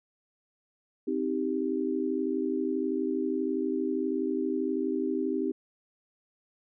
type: chord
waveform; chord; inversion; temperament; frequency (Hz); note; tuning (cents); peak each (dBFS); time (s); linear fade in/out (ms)
sine; C minor; none; just; 261.6 / 314 / 392.4; C4 / Eb4 / G4; 0 / +16 / +2; -31; 1.07-5.52; 10
effects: none